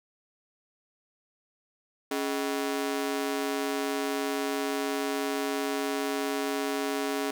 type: ring-modulated tone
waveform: sawtooth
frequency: 349.2 Hz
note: F4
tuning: in tune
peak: -21 dBFS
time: 2.11-7.31 s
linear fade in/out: 5 ms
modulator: 71.5 Hz
effects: none